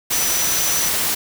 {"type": "tone in noise", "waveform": "sine", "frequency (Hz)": 5920, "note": "F#8", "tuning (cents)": 0, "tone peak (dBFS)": -22, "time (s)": [0.12, 0.89], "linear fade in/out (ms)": 10, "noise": "white", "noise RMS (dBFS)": -20, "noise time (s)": [0.1, 1.15], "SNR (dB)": -5, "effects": []}